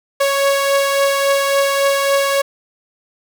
sawtooth beating tone pair, 554.4 / 558 Hz, C#5 / C#5, 0 / +11 cents, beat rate 3.6 Hz, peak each -10 / -18 dBFS, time 0.2-2.42 s, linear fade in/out 10 ms, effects none

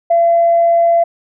sine tone, 679 Hz, F5, 49 cents flat, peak -7 dBFS, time 0.1-1.04 s, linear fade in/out 10 ms, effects tanh soft clip ceiling -3 dBFS

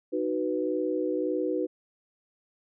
sine chord, B major, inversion first, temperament just, 308.7 / 370.4 / 493.9 Hz, D#4 / F#4 / B4, -14 / +2 / 0 cents, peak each -30 dBFS, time 0.12-1.67 s, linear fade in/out 20 ms, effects none

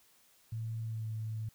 sine tone with pitch glide, 112.4 to 109.96 Hz, A2 to A2, +37 to -1 cents, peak -35 dBFS, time 0.52-1.49 s, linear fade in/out 5 ms, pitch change -38 cents, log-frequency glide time 0.85-1.08 s, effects white hiss -66 dBFS RMS until 1.54 s

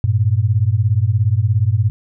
sine beating tone pair, 98 / 115 Hz, G2 / A#2, 0 / -23 cents, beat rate 17 Hz, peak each -15 dBFS, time 0.04-1.9 s, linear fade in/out 0 ms, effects none

